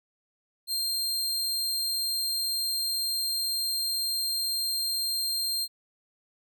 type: tone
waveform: sawtooth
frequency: 4186 Hz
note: C8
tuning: in tune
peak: -24 dBFS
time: 0.67-5.68 s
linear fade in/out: 50 ms
effects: none